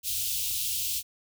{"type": "band-stop noise", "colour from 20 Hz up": "white", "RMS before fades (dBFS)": -30, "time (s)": [0.03, 1.03], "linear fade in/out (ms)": 50, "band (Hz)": [120, 2700], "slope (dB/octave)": 48, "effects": []}